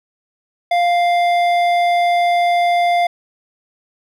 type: tone with hard clipping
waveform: triangle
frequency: 698.5 Hz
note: F5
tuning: in tune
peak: -14 dBFS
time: 0.71-3.07 s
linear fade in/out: 5 ms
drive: 14 dB
effects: none